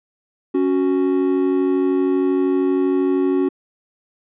triangle tone pair together, 277.2 / 370 Hz, C#4 / F#4, 0 / 0 cents, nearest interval perfect fourth, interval 500 cents, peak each -16 dBFS, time 0.54-3.49 s, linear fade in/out 10 ms, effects resampled to 8000 Hz

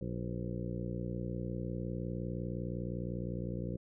harmonic tone with a mistuned harmonic, 59.8 Hz, A#1, 45 cents sharp, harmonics 1 / 2 / 3 / 4 / 5 / 6 / 7 / 8 / 9, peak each -44 / -40 / -40 / -49 / -46 / -46 / -52 / -49 / -48 dBFS, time 0.01-3.77 s, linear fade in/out 5 ms, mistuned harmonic 9, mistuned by -46 cents, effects none

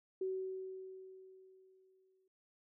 sine tone with exponential decay, 377.4 Hz, F#4, 34 cents sharp, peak -34 dBFS, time 0.21-2.28 s, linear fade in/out 5 ms, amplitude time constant 450 ms, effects none

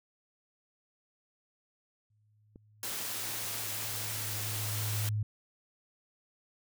sine tone with exponential growth, 106 Hz, G#2, 36 cents sharp, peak -28 dBFS, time 2.1-5.23 s, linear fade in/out 5 ms, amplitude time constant 680 ms
click, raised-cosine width 3 ms, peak -37 dBFS, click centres 2.559 s
white high-pass noise, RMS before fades -37 dBFS, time 2.83-5.09 s, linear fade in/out 2 ms, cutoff 110 Hz, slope 12 dB/octave
effects none

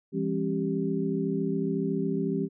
sine tone cluster, 168.1 / 202.1 / 269.9 / 391.2 Hz, E3 / G#3 / C#4 / G4, +34 / -47 / -46 / -4 cents, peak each -31 dBFS, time 0.12-2.49 s, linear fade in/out 50 ms, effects none

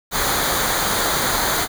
pink noise with comb filter, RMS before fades -20 dBFS, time 0.11-1.68 s, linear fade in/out 50 ms, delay 0.37 ms, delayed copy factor -0.65, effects none

